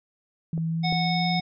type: tone with pitch glide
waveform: sine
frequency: 163 to 171.7 Hz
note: E3 to F3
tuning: -19 to -29 cents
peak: -24 dBFS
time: 0.53-1.4 s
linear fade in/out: 2 ms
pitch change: +90 cents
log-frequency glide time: 0.68-1.29 s
type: clicks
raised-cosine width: 2 ms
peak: -24 / -20 dBFS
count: 2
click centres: 0.578 / 0.925 s
type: harmonic tone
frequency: 736 Hz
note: F#5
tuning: 9 cents flat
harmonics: 1 / 3 / 5 / 7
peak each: -27 / -31 / -32 / -32 dBFS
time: 0.83-1.41 s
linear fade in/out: 20 ms
effects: none